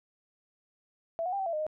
sine tone with pitch steps, 665 / 729 / 794 / 768 / 673 / 613 / 618 Hz, E5 / F#5 / G5 / G5 / E5 / D#5 / D#5, +15 / -26 / +22 / -36 / +36 / -26 / -12 cents, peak -29 dBFS, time 1.19-1.666 s, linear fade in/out 0 ms, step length 68 ms, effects none

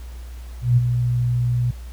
sine tone with ADSR envelope, 121.9 Hz, B2, 22 cents flat, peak -10 dBFS, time 0.61-1.71 s, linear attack 160 ms, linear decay 26 ms, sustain -7 dB, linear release 6 ms, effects added 60 Hz sine -32 dBFS peak until 1.92 s + pink hiss -49 dBFS RMS until 1.92 s

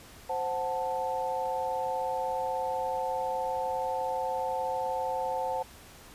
sine chord, F# diminished, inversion second, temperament equal, 523.3 / 740 / 880 Hz, C5 / F#5 / A5, 0 / 0 / 0 cents, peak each -33 / -34 / -32 dBFS, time 0.29-5.63 s, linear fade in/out 10 ms, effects pink hiss -51 dBFS RMS until 6.14 s + resampled to 32000 Hz

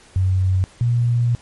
sine tone pair in turn, 93.5 / 119.54 Hz, F#2 / A#2, +19 / +44 cents, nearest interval major third, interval 425 cents, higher second, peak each -14 dBFS, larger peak neither, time 0.16-0.64 / 0.81-1.35 s, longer second, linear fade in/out 0 ms, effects pink hiss -48 dBFS RMS until 1.41 s + MP3 48 kbps

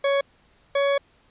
40% pulse tone pair in turn, 557 / 560.1 Hz, C#5 / C#5, +8 / +18 cents, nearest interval unison, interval 10 cents, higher second, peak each -18 dBFS, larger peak neither, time 0.04-0.21 / 0.75-0.98 s, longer second, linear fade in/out 5 ms, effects pink hiss -60 dBFS RMS until 1.3 s + resampled to 8000 Hz

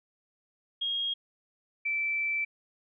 sine tone pair in turn, 3262 / 2327 Hz, G#7 / D7, -32 / -17 cents, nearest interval tritone, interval 585 cents, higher first, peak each -28 / -27 dBFS, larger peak second, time 0.81-1.14 / 1.85-2.45 s, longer second, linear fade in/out 10 ms, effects none

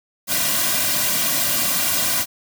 white noise with comb filter, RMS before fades -20 dBFS, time 0.27-2.26 s, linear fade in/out 50 ms, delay 2.3 ms, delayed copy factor -1, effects none

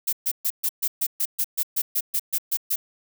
violet noise bursts, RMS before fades -23 dBFS, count 15, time 0.07-2.76 s, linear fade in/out 10 ms, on 58 ms, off 130 ms, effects none

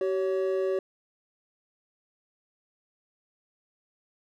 triangle tone pair together, 382.1 / 559 Hz, G4 / C#5, -44 / +14 cents, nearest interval perfect fifth, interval 658 cents, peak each -24 / -28 dBFS, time 0.01-0.79 s, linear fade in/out 2 ms, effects none

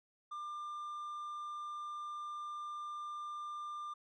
triangle tone, 1195 Hz, D6, 30 cents sharp, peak -39 dBFS, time 0.31-3.94 s, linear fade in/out 10 ms, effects resampled to 22050 Hz

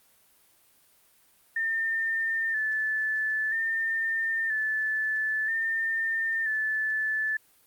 sine tone with vibrato, 1775 Hz, A6, 15 cents sharp, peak -25 dBFS, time 1.56-7.37 s, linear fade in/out 5 ms, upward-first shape square, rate 0.51 Hz, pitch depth 31 cents each way, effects white hiss -62 dBFS RMS until 7.66 s + Opus 32 kbps

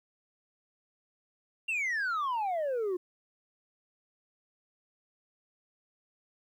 sine exponential sweep, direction down, 2794 to 349.2 Hz, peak -26 dBFS, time 1.68-2.97 s, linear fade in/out 10 ms, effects tanh soft clip ceiling -28 dBFS + 11-bit

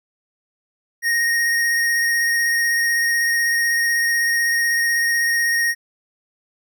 square tone with vibrato, 1864.7 Hz, A#6, in tune, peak -17 dBFS, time 1.02-5.75 s, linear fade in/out 50 ms, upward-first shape square, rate 16 Hz, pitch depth 10 cents each way, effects none

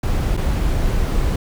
brown noise with dropouts, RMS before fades -18 dBFS, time 0.03-1.36 s, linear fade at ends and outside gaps 5 ms, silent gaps 0.369-0.373 s, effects none

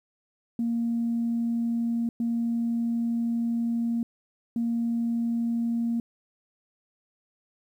sine tone bursts at uneven times, 233.1 Hz, A#3, in tune, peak -23 dBFS, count 3, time 0.59-2.09 / 2.2-4.03 / 4.56-6 s, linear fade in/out 2 ms, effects tanh soft clip ceiling -19 dBFS + 10-bit

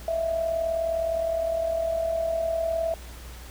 sine tone with amplitude modulation, 659.3 Hz, E5, in tune, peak -21 dBFS, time 0.08-2.94 s, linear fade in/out 2 ms, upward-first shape sine, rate 39.6 Hz, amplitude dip 55%, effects added 60 Hz sine -40 dBFS peak until 3.5 s + pink hiss -46 dBFS RMS until 3.5 s

